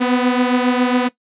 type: beating tone pair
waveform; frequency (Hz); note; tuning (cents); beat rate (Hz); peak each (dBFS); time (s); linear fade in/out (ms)
sawtooth; 247.3 / 254.6; B3 / C4; +3 / -47; 7.3; -11 / -16; 0-1.09; 20
effects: noise-tail reverb RT60 0.1 s tail -17 dB re dry + resampled to 8000 Hz